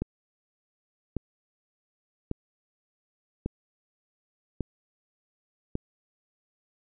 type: click train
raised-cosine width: 3 ms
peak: -16 dBFS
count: 6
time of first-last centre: 0.02-5.754 s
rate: 0.872 Hz
effects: none